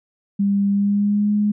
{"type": "tone with pitch glide", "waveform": "sine", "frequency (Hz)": [200, 208.1], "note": ["G3", "G#3"], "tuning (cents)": [35, 4], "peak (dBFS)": -15, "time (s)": [0.39, 1.52], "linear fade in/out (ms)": 10, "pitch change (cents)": 69, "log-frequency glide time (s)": [0.71, 1.32], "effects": []}